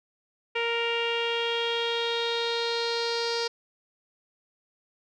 sawtooth tone with low-pass filter sweep, 466.2 Hz, A#4, in tune, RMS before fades -28 dBFS, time 0.55-3.48 s, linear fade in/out 10 ms, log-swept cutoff 2600 to 4800 Hz, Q 5.4, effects none

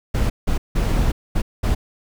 brown noise bursts at uneven times, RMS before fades -18 dBFS, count 5, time 0.14-0.3 / 0.47-0.58 / 0.75-1.12 / 1.35-1.42 / 1.63-1.75 s, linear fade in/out 10 ms, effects none

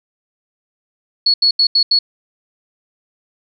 sine tone bursts at uneven times, 4375 Hz, C#8, 24 cents flat, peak -9 dBFS, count 5, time 1.26-1.34 / 1.42-1.51 / 1.59-1.67 / 1.75-1.83 / 1.91-1.99 s, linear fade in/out 5 ms, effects none

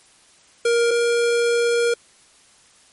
square tone pair in turn, 470 / 472.1 Hz, A#4 / A#4, +14 / +22 cents, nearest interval unison, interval 8 cents, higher second, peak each -16 / -17 dBFS, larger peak first, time 0.65-0.91 / 0.91-1.94 s, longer second, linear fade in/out 5 ms, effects white hiss -53 dBFS RMS until 2.92 s + MP3 48 kbps

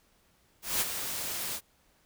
white noise with ADSR envelope, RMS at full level -27 dBFS, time 0.62-1.61 s, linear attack 190 ms, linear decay 27 ms, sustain -8 dB, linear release 60 ms, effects pink hiss -67 dBFS RMS until 2.05 s

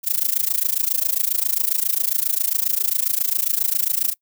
violet noise with amplitude modulation, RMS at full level -17 dBFS, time 0.03-4.15 s, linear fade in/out 50 ms, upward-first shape sine, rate 27.4 Hz, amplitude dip 95%, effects noise-tail reverb RT60 0.1 s tail -23 dB re dry

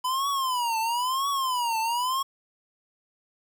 square tone with vibrato, 1000 Hz, B5, 21 cents sharp, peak -25 dBFS, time 0.04-2.23 s, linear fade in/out 10 ms, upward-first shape triangle, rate 1 Hz, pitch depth 220 cents each way, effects 9-bit

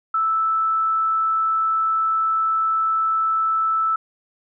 sine tone, 1316 Hz, E6, 3 cents flat, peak -17 dBFS, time 0.14-3.96 s, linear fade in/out 5 ms, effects none

